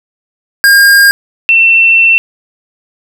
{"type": "tone pair in turn", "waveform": ["square", "sine"], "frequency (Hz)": [1615, 2693], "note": ["G#6", "E7"], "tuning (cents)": [-49, 36], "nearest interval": "major sixth", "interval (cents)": 885, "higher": "second", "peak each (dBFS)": -3, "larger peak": "neither", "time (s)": [[0.64, 1.11], [1.49, 2.18]], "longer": "second", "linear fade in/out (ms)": 0, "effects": []}